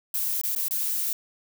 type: noise with dropouts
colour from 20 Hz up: violet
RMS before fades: -27 dBFS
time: 0.14-1.13 s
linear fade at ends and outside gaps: 2 ms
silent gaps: 0.414-0.435 / 0.551-0.561 / 0.683-0.709 s
effects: none